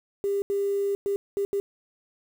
triangle tone bursts at uneven times, 400 Hz, G4, 35 cents sharp, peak -19 dBFS, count 5, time 0.24-0.42 / 0.5-0.95 / 1.06-1.16 / 1.37-1.45 / 1.53-1.6 s, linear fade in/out 0 ms, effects tanh soft clip ceiling -21 dBFS + 8-bit

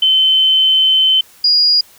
sine tone pair in turn, 3068 / 4870 Hz, G7 / D#8, -38 / -38 cents, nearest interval minor sixth, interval 800 cents, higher second, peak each -8 / -8 dBFS, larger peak neither, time 0.02-1.21 / 1.44-1.81 s, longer first, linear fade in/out 5 ms, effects white hiss -45 dBFS RMS until 1.98 s

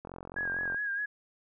click train, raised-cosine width 1 ms, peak -28 dBFS, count 32, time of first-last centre 0.05-0.745 s, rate 44.6 Hz
sine tone with vibrato, 1639 Hz, G#6, 23 cents flat, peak -30 dBFS, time 0.36-1.06 s, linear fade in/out 10 ms, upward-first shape sine, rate 4.9 Hz, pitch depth 52 cents each way
effects none

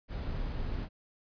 brown noise, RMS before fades -35 dBFS, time 0.08-0.89 s, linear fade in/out 50 ms, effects resampled to 11025 Hz

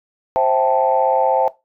sine chord, A minor seventh, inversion first, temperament equal with one note detuned, 525.7 / 659.3 / 784 / 880 Hz, C5 / E5 / G5 / A5, +8 / 0 / 0 / 0 cents, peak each -18 dBFS, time 0.36-1.48 s, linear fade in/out 0 ms, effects noise-tail reverb RT60 0.2 s tail -17 dB re dry + tanh soft clip ceiling -3 dBFS

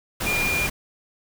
sine tone in noise, 2407 Hz, D7, 42 cents sharp, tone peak -22 dBFS, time 0.26-0.67 s, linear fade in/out 10 ms, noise pink, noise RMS -27 dBFS, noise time 0.2-0.7 s, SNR +2 dB, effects none

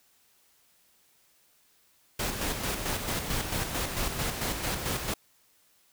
pink noise with tremolo, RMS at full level -30 dBFS, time 2.19-5.14 s, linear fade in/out 5 ms, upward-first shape square, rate 4.5 Hz, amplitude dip 45%, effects white hiss -65 dBFS RMS until 5.92 s

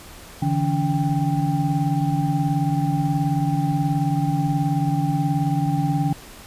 sine tone cluster, 143.4 / 162 / 284.7 / 789 Hz, D3 / E3 / C#4 / G5, -41 / -30 / +46 / +11 cents, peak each -22 / -23 / -25 / -27 dBFS, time 0.42-6.13 s, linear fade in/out 5 ms, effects pink hiss -42 dBFS RMS until 6.46 s + resampled to 32000 Hz

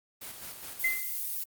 white noise with tremolo, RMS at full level -41 dBFS, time 0.21-1 s, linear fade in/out 10 ms, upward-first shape square, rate 4.8 Hz, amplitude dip 40%
violet noise, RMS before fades -34 dBFS, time 0.79-1.44 s, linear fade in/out 10 ms
sine tone with exponential decay, 2062 Hz, C7, 26 cents flat, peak -22 dBFS, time 0.84-1.19 s, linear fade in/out 5 ms, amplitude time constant 75 ms
effects Opus 24 kbps

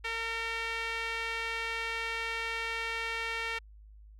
sawtooth tone with band-pass filter, 456 Hz, A#4, 38 cents flat, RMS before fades -35 dBFS, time 0.04-3.59 s, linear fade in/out 10 ms, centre 2300 Hz, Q 2, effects added 52 Hz sine -50 dBFS peak until 4.19 s

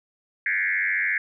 sine tone with frequency modulation, 1919 Hz, A#6, 50 cents sharp, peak -21 dBFS, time 0.46-1.18 s, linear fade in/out 2 ms, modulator 94.3 Hz, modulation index 3.3, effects none

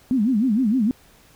sine tone with vibrato, 233.1 Hz, A#3, in tune, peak -16 dBFS, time 0.11-0.91 s, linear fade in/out 0 ms, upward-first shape sine, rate 6.5 Hz, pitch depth 250 cents each way, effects pink hiss -53 dBFS RMS until 1.35 s

